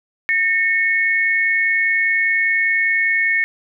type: tone pair together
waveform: sine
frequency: 1825 / 2200 Hz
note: A#6 / C#7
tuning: -37 / -14 cents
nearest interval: minor third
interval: 323 cents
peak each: -17 dBFS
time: 0.29-3.44 s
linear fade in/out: 0 ms
effects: none